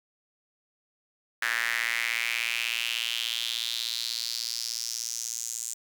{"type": "tone with high-pass filter sweep", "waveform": "sawtooth", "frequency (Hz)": 116.54, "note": "A#2", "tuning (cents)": 0, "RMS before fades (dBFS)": -31, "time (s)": [1.42, 5.74], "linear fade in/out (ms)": 5, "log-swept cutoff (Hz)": [1700, 7300], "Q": 4.3, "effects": []}